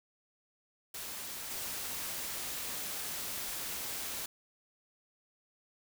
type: noise with level steps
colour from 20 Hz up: white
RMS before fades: -42 / -39 dBFS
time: 0.94-4.26 s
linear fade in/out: 5 ms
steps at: 1.5 s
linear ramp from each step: 20 ms
effects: none

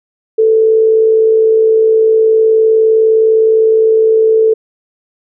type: tone with amplitude modulation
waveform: sine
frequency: 442.1 Hz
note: A4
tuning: 8 cents sharp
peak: -4 dBFS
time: 0.38-4.54 s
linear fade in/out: 10 ms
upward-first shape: sine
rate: 59.6 Hz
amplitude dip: 35%
effects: none

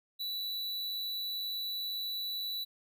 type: tone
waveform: square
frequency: 3951 Hz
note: B7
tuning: in tune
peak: -35 dBFS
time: 0.19-2.65 s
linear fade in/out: 20 ms
effects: none

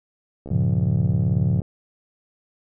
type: click train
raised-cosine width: 2 ms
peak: -22 dBFS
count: 80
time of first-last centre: 0.46-1.618 s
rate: 68.2 Hz
type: chord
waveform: sine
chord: G half-diminished seventh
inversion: none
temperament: equal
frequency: 98 / 116.54 / 138.59 / 174.61 Hz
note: G2 / Bb2 / Db3 / F3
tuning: 0 / 0 / 0 / 0 cents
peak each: -23 dBFS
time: 0.51-1.6 s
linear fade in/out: 5 ms
effects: none

